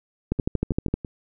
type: two click trains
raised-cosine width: 3 ms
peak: -9 / -19 dBFS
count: 9 / 5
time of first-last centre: 0.32-0.94 / 0.39-1.048 s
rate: 12.9 / 6.08 Hz
effects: none